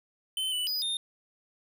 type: tone with pitch steps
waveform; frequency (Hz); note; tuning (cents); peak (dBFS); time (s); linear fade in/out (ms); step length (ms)
square; 3064 / 2974 / 4955 / 3645; G7 / F#7 / D#8 / A#7; -40 / +8 / -8 / -40; -29; 0.37-0.97; 2; 150
effects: none